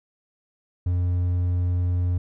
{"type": "tone", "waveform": "triangle", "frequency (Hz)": 88.9, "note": "F2", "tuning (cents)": 31, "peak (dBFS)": -18, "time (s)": [0.86, 2.18], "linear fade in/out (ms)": 5, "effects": []}